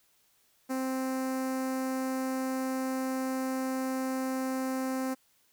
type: tone with notch filter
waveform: sawtooth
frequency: 261.6 Hz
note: C4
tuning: in tune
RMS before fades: -32 dBFS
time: 0.69-5.15 s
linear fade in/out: 20 ms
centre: 3300 Hz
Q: 0.79
effects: white hiss -68 dBFS RMS until 5.52 s